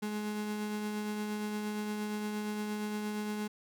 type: tone with tremolo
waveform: 35% pulse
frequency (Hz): 210.6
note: G#3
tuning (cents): +24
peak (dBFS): -31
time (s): 0.02-3.48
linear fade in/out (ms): 10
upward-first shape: triangle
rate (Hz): 8.6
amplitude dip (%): 30
effects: none